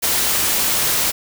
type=noise; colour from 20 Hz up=white; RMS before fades=-18 dBFS; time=0.02-1.12 s; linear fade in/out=20 ms; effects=none